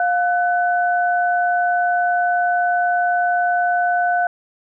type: tone pair together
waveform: sine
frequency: 707.9 / 1500 Hz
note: F5 / F#6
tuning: +23 / +23 cents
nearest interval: octave + minor second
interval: 1300 cents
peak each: -16 / -21 dBFS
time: 0-4.27 s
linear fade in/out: 2 ms
effects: none